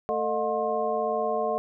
sine tone cluster, 221.8 / 446 / 617 / 719 / 1066 Hz, A3 / A4 / D#5 / F#5 / C6, +14 / +23 / -15 / -50 / +32 cents, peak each -37 / -29 / -29 / -29 / -33 dBFS, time 0.09-1.58 s, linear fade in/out 0 ms, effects none

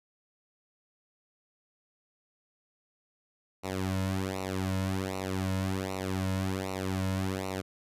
sawtooth tone with flanger, 94.8 Hz, F#2, 43 cents sharp, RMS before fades -32 dBFS, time 3.63-7.62 s, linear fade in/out 20 ms, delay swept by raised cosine 0.6 to 2.6 ms, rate 1.3 Hz, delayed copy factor -1, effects resampled to 32000 Hz

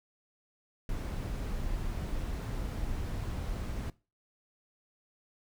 brown noise, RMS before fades -35 dBFS, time 0.89-3.9 s, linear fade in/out 2 ms, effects noise-tail reverb RT60 0.3 s tail -20 dB re dry

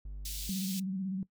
triangle tone, 50 Hz, G1, 35 cents sharp, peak -37 dBFS, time 0.05-0.5 s, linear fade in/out 5 ms
pink high-pass noise, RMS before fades -41 dBFS, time 0.25-0.8 s, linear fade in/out 5 ms, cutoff 3400 Hz, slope 24 dB/octave
sine tone with vibrato, 190 Hz, F#3, 46 cents sharp, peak -32 dBFS, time 0.49-1.23 s, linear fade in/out 2 ms, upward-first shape square, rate 16 Hz, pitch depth 47 cents each way
effects noise-tail reverb RT60 0.1 s tail -19 dB re dry

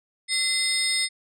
sine tone cluster, 2060 / 3674 / 4351 / 5150 / 8560 Hz, C7 / A#7 / C#8 / E8 / C9, -28 / -26 / -33 / -41 / +38 cents, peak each -26 / -28 / -32 / -26 / -26 dBFS, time 0.28-1.09 s, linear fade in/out 50 ms, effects tanh soft clip ceiling -15 dBFS

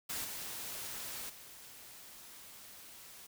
white noise with level steps, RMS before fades -39 / -43 / -53 dBFS, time 0.09-3.27 s, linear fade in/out 10 ms, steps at 0.24 / 1.29 s, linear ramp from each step 10 ms, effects none

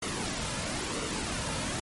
pink noise with flanger, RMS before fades -33 dBFS, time 0.02-1.8 s, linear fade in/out 5 ms, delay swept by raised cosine 1.2 to 2.7 ms, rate 1 Hz, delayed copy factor -0.5, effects MP3 48 kbps

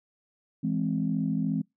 sine chord, E augmented, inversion none, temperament equal, 164.81 / 207.7 / 261.6 Hz, E3 / G#3 / B#3, 0 / 0 / 0 cents, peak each -29 dBFS, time 0.63-1.62 s, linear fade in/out 10 ms, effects noise-tail reverb RT60 0.2 s tail -26 dB re dry + tanh soft clip ceiling -15 dBFS

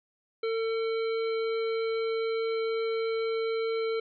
harmonic tone with a mistuned harmonic, 450.4 Hz, A4, 40 cents sharp, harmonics 1 / 3 / 5 / 7 / 9, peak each -27 / -40 / -41 / -48 / -45 dBFS, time 0.43-4 s, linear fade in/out 5 ms, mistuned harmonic 7, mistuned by -20 cents, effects none

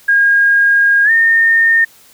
sine tone with pitch glide, 1626 to 1825.1 Hz, G#6 to A#6, -37 to -37 cents, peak -7 dBFS, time 0.08-1.85 s, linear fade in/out 10 ms, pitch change +200 cents, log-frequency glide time 1.04-1.11 s, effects white hiss -45 dBFS RMS until 2.13 s

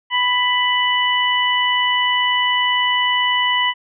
harmonic tone, 991 Hz, B5, 6 cents sharp, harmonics 1 / 2 / 3, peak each -19 / -19 / -19 dBFS, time 0.1-3.74 s, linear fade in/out 50 ms, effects none

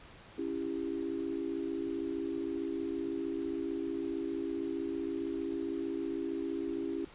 sine chord, C# diminished, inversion none, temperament just, 277.2 / 332.6 / 399.1 Hz, C#4 / E4 / G4, 0 / +16 / +31 cents, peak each -38 / -36 / -39 dBFS, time 0.38-7.05 s, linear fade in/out 5 ms, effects pink hiss -54 dBFS RMS until 7.14 s + resampled to 8000 Hz

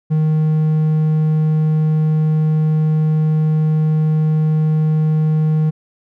triangle tone, 155.56 Hz, D#3, in tune, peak -10 dBFS, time 0.1-5.71 s, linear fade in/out 20 ms, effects none

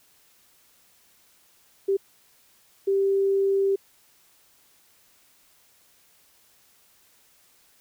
sine tone bursts at uneven times, 392 Hz, G4, in tune, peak -19 dBFS, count 2, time 1.88-1.97 / 2.87-3.76 s, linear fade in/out 10 ms, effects white hiss -60 dBFS RMS until 7.8 s

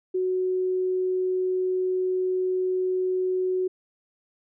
sine tone, 370 Hz, F#4, in tune, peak -22 dBFS, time 0.14-3.68 s, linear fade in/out 10 ms, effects none

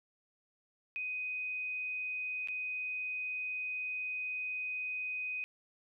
sine tone with dropouts, 2502 Hz, D#7, 9 cents sharp, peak -35 dBFS, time 0.96-5.44 s, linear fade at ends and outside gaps 0 ms, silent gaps 2.474-2.485 s, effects none

